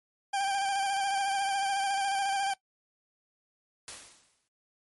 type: tone with vibrato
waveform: 40% pulse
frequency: 789 Hz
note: G5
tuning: 11 cents sharp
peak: -26 dBFS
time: 0.33-2.54 s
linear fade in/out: 10 ms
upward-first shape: sine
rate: 14 Hz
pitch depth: 34 cents each way
type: click train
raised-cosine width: 0.2 ms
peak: -29 dBFS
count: 62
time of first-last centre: 0.41-2.535 s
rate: 28.7 Hz
type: noise with exponential decay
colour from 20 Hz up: white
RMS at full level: -39 dBFS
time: 3.88-4.48 s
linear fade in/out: 0 ms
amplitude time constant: 130 ms
effects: noise-tail reverb RT60 0.1 s tail -20 dB re dry + MP3 48 kbps